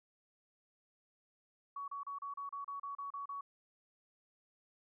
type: tone bursts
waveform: sine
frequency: 1124 Hz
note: C#6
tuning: 24 cents sharp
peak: -40 dBFS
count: 11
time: 1.76-3.41 s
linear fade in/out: 5 ms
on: 120 ms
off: 33 ms
effects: none